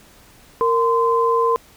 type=tone pair together; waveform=sine; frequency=462.9 / 1030.5 Hz; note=A#4 / C6; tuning=-12 / -27 cents; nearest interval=octave + major second; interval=1385 cents; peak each=-17 dBFS; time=0.61-1.56 s; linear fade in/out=0 ms; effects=pink hiss -49 dBFS RMS until 1.76 s